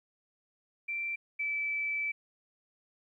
sine tone pair in turn, 2349 / 2313 Hz, D7 / D7, 0 / -27 cents, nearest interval unison, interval 27 cents, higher first, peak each -32 / -30 dBFS, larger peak second, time 0.88-1.16 / 1.39-2.12 s, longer second, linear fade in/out 10 ms, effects 12-bit

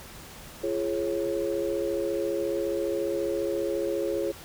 sine tone cluster, 342.2 / 416.8 / 547 Hz, F4 / G#4 / C#5, -35 / +6 / -23 cents, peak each -30 dBFS, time 0.63-4.32 s, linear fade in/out 10 ms, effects pink hiss -45 dBFS RMS until 4.44 s

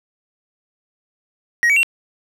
triangle tone with pitch steps, 1889 / 2273 / 2734 Hz, A#6 / C#7 / F7, +22 / +43 / -37 cents, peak -10 dBFS, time 1.63-1.831 s, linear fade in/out 0 ms, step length 67 ms, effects none

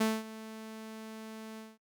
sawtooth tone with ADSR envelope, 220 Hz, A3, in tune, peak -21 dBFS, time 0-1.78 s, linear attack 10 ms, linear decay 220 ms, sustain -18 dB, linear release 200 ms, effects noise-tail reverb RT60 0.1 s tail -25 dB re dry

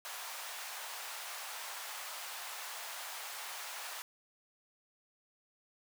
pink high-pass noise, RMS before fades -44 dBFS, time 0.05-4.02 s, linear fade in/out 0 ms, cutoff 730 Hz, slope 24 dB/octave, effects none

